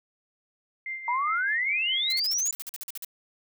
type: tone with tremolo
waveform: sine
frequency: 2093 Hz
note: C7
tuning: in tune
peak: -30 dBFS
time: 0.86-2.2 s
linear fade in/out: 2 ms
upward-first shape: sine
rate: 4.9 Hz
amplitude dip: 60%
type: exponential sweep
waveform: sine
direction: up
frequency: 930 to 7100 Hz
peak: -24 dBFS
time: 1.08-2.51 s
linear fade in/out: 2 ms
type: noise bursts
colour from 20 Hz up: blue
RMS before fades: -36 dBFS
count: 14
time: 2.1-3.047 s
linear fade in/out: 0 ms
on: 24 ms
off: 47 ms
effects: none